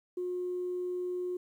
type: tone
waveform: sine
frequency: 360 Hz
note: F#4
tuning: 47 cents flat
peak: -31 dBFS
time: 0.17-1.37 s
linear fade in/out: 5 ms
effects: tanh soft clip ceiling -27 dBFS + 11-bit